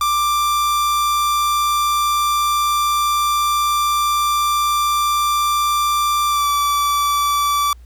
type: tone with pitch glide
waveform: 45% pulse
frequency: 1181 to 1160.7 Hz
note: D6 to D6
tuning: +9 to -21 cents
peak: -15 dBFS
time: 0.01-7.73 s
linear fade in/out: 2 ms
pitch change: -30 cents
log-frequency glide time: 6.28-6.48 s
effects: added 60 Hz sine -38 dBFS peak until 7.85 s + pink hiss -58 dBFS RMS until 7.85 s